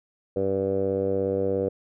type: tone with low-pass filter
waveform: 10% pulse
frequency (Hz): 97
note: G2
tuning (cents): -18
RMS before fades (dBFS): -25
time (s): 0.36-1.69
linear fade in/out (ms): 5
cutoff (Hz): 500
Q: 4.8
effects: none